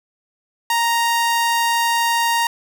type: tone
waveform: sawtooth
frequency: 932.3 Hz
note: A#5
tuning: in tune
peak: -12 dBFS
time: 0.7-2.47 s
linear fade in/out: 2 ms
effects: none